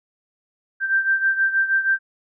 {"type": "beating tone pair", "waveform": "sine", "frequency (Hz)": [1568, 1574.3], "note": ["G6", "G6"], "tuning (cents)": [0, 7], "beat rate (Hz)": 6.3, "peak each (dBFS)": [-18, -23], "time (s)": [0.8, 1.99], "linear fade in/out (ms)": 50, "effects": []}